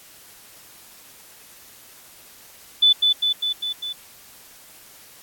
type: tone with echo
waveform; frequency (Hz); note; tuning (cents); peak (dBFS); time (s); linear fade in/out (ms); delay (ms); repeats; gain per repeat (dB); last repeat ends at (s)
sine; 3491; A7; -14; -11; 2.82-2.93; 10; 200; 5; -3; 3.93
effects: white hiss -47 dBFS RMS until 5.22 s + AAC 64 kbps